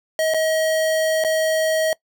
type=tone with dropouts; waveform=square; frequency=635 Hz; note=D#5; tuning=35 cents sharp; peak=-18 dBFS; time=0.19-1.93 s; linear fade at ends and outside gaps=1 ms; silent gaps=0.338-0.344 / 1.239-1.247 s; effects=noise-tail reverb RT60 0.1 s tail -22 dB re dry